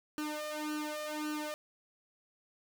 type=tone with flanger; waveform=sawtooth; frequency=302.7 Hz; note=D#4; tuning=48 cents flat; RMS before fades=-38 dBFS; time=0.18-1.54 s; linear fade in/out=0 ms; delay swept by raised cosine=0.69 to 1.69 ms; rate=1.8 Hz; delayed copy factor=+0.9; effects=none